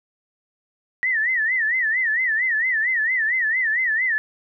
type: tone with vibrato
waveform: sine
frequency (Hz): 1889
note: A#6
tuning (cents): +22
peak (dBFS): -18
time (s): 1.03-4.18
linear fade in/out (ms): 0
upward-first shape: sine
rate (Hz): 4.4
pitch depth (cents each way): 160
effects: none

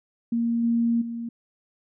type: tone with level steps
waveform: sine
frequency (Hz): 233.1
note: A#3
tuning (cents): 0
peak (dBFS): -21 / -19 / -29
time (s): 0.32-1.29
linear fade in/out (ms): 5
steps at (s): 0.63 / 1.01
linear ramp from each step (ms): 10
effects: none

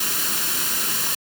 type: noise with comb filter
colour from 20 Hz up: white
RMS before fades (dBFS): -22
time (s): 0-1.15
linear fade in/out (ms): 5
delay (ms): 0.7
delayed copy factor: +0.6
effects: high-pass 150 Hz 12 dB/octave

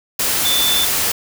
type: tone in noise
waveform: sine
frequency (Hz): 3520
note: A7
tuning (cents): 0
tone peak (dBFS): -16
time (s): 0.45-0.85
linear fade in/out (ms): 5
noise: white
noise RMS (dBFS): -18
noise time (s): 0.19-1.12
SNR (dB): -1
effects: none

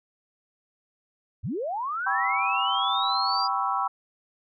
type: linear sweep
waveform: sine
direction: up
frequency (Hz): 66 to 4859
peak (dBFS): -27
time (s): 1.43-3.48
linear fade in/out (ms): 20
type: chord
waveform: sine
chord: C# half-diminished seventh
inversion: second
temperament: equal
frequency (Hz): 784 / 987.8 / 1108.7 / 1318.5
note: G5 / B5 / C#6 / E6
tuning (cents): 0 / 0 / 0 / 0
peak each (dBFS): -29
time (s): 2.06-3.88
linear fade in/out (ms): 10
effects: none

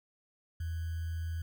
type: tone with sample-and-hold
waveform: sine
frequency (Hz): 82.41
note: E2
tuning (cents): 0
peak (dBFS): -33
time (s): 0.6-1.42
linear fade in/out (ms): 5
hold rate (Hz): 1575
effects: none

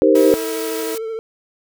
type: chord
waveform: sine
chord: C minor seventh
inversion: first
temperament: equal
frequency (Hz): 311.1 / 392 / 466.2 / 523.3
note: Eb4 / G4 / Bb4 / C5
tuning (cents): 0 / 0 / 0 / 0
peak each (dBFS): -15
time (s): 0.02-0.34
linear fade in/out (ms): 0
type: tone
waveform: sawtooth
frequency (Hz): 322.5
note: E4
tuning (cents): -38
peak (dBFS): -22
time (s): 0.15-0.95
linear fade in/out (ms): 2
type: high-pass noise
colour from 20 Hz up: white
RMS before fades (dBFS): -31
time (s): 0.15-0.98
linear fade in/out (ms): 5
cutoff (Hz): 650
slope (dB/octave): 12
type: tone with vibrato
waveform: triangle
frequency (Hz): 447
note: A4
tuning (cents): +27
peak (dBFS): -21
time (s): 0.32-1.19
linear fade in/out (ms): 0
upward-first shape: triangle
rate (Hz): 13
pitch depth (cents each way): 33
effects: none

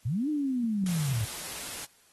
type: linear two-way sweep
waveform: sine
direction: up then down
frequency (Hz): 98 to 309.6 to 100.7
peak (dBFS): -26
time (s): 0.05-1.25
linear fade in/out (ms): 10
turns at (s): 0.29
type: noise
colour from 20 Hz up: white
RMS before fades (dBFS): -38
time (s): 0.86-1.85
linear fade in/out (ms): 2
effects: white hiss -62 dBFS RMS until 2.12 s + AAC 32 kbps

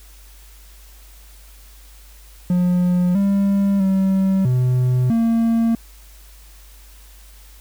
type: tone with pitch steps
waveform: triangle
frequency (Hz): 178.6 / 198.5 / 191.8 / 126.2 / 228.8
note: F3 / G3 / G3 / B2 / A#3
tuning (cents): +39 / +22 / -37 / +38 / -32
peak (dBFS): -12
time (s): 2.5-5.75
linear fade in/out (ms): 2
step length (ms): 650
effects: added 50 Hz sine -42 dBFS peak until 7.6 s + white hiss -49 dBFS RMS until 7.6 s

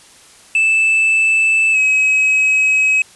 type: tone with pitch glide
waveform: triangle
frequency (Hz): 2634 to 2550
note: E7 to D#7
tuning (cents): -2 to +42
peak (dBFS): -9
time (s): 0.55-3.02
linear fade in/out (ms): 2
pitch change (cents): -56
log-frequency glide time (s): 1.72-1.77
effects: white hiss -44 dBFS RMS until 3.15 s + resampled to 24000 Hz

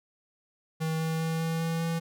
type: tone with pitch steps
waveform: square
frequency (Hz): 160 / 161.11 / 162.23 / 163.36 / 164.5 / 165.64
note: D#3 / E3 / E3 / E3 / E3 / E3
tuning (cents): +49 / -39 / -27 / -15 / -3 / +9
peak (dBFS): -28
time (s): 0.8-2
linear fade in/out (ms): 20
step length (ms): 200
effects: none

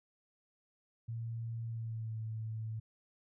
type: tone with pitch glide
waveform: sine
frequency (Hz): 114.9 to 110.6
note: A#2 to A2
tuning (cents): -25 to +9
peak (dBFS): -37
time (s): 1.08-2.8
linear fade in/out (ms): 10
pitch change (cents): -66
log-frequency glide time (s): 1.67-2.17
effects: none

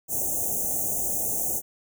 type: band-stop noise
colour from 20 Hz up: white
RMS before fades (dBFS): -27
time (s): 0.08-1.62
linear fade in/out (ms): 50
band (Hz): 820 to 6100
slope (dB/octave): 96
effects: none

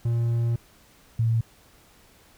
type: tone pair in turn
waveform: triangle / sine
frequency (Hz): 117.2 / 114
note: A#2 / A#2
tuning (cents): +10 / -38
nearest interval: unison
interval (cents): 48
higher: first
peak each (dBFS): -19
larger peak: neither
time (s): 0.05-0.56 / 1.19-1.41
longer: first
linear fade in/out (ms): 5
effects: pink hiss -56 dBFS RMS until 2.37 s

